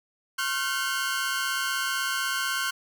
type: tone cluster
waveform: sawtooth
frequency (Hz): 1077 / 1393 / 1529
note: C6 / F6 / G6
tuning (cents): +50 / -5 / -44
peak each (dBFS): -29 / -28 / -25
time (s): 0.38-2.71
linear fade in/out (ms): 10
effects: none